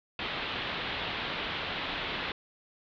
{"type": "low-pass noise", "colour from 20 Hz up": "white", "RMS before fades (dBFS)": -35, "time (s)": [0.19, 2.32], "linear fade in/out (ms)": 2, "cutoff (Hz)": 3800, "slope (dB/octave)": 48, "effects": []}